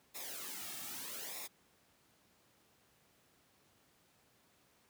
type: noise with flanger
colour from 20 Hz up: white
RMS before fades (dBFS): -45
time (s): 0.14-1.48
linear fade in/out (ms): 20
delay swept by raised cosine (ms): 0.65 to 2.05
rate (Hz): 0.8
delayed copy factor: -0.75
effects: pink hiss -70 dBFS RMS until 4.89 s + high-pass 100 Hz 12 dB/octave